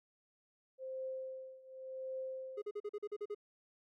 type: tone with tremolo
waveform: sine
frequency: 523.3 Hz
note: C5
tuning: in tune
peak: -38 dBFS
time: 0.78-2.63 s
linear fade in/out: 50 ms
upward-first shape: triangle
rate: 0.89 Hz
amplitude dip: 90%
type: tone bursts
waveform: triangle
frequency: 415.3 Hz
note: G#4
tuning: in tune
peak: -36 dBFS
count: 9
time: 2.57-3.348 s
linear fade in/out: 10 ms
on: 50 ms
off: 41 ms
effects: none